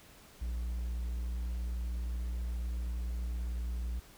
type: tone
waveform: triangle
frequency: 59.4 Hz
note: A#1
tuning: 33 cents sharp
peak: -31 dBFS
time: 0.41-4 s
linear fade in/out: 10 ms
effects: pink hiss -57 dBFS RMS until 4.17 s

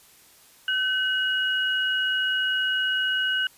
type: tone pair together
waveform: sine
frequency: 1524.7 / 2900 Hz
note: G6 / F#7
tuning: -48 / -35 cents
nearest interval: major seventh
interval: 1113 cents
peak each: -24 / -25 dBFS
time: 0.68-3.47 s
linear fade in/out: 2 ms
effects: white hiss -54 dBFS RMS until 3.57 s + resampled to 32000 Hz

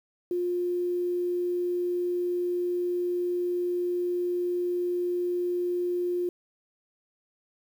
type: tone with quantisation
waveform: sine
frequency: 354.4 Hz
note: F4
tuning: 25 cents sharp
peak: -25 dBFS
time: 0.31-6.29 s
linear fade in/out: 2 ms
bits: 9
effects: none

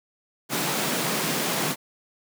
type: high-pass noise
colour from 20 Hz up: pink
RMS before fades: -26 dBFS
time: 0.49-1.76 s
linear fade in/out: 50 ms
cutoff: 140 Hz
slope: 48 dB/octave
effects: none

